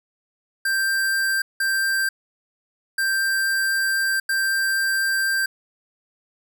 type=tone bursts at uneven times; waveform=square; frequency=1576 Hz; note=G6; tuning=9 cents sharp; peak=-20 dBFS; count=4; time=0.65-1.42 / 1.6-2.09 / 2.98-4.2 / 4.29-5.46 s; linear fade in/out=5 ms; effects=none